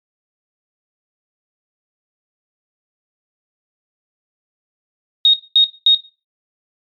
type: tone bursts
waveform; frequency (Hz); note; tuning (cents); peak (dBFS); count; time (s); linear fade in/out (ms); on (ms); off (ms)
sine; 3729; A#7; 0; -6; 3; 5.25-5.948; 2; 86; 220
effects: noise-tail reverb RT60 0.3 s tail -17 dB re dry + MP3 96 kbps